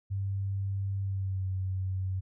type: tone with pitch glide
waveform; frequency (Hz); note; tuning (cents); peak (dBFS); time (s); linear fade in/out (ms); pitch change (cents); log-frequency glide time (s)
sine; 98 to 94.23; G2 to F#2; 0 to +32; -29; 0.1-2.21; 20; -68; 1.01-1.47
effects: none